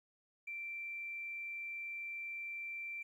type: tone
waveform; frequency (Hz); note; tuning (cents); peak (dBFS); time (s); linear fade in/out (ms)
triangle; 2349; D7; 0; -37; 0.47-3.03; 10
effects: tanh soft clip ceiling -39 dBFS + 13-bit